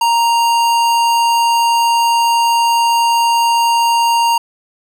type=tone with hard clipping; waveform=sine; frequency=932.3 Hz; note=A#5; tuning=in tune; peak=-12 dBFS; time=0.01-4.38 s; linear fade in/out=5 ms; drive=18 dB; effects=none